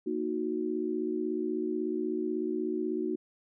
sine chord, D# minor, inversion second, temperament equal with one note detuned, 233.1 / 311.1 / 367.4 Hz, A#3 / D#4 / F#4, 0 / 0 / -12 cents, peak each -36 / -33 / -32 dBFS, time 0.06-3.16 s, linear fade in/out 10 ms, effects none

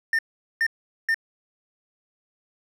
triangle tone bursts, 1810 Hz, A6, 48 cents sharp, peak -17 dBFS, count 3, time 0.13-1.144 s, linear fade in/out 2 ms, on 58 ms, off 420 ms, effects none

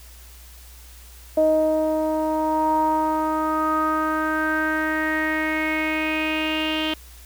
sawtooth tone with low-pass filter sweep, 312.3 Hz, D#4, 7 cents sharp, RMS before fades -22 dBFS, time 1.37-6.94 s, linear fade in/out 5 ms, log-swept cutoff 630 to 3100 Hz, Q 6.9, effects added 60 Hz sine -43 dBFS peak until 7.25 s + white hiss -48 dBFS RMS until 7.25 s

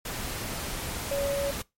sine tone in noise, 561 Hz, C#5, 21 cents sharp, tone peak -26 dBFS, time 1.11-1.51 s, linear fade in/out 5 ms, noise pink, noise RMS -34 dBFS, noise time 0.05-1.62 s, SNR +5 dB, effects noise-tail reverb RT60 0.2 s tail -22 dB re dry + MP3 64 kbps

